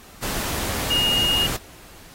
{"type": "tone in noise", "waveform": "sine", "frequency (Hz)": 2856, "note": "F7", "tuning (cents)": 38, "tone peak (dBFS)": -18, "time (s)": [0.9, 1.47], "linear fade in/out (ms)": 10, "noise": "pink", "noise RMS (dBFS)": -27, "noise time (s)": [0.22, 1.57], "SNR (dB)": 6, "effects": ["pink hiss -46 dBFS RMS until 2.14 s", "AAC 48 kbps"]}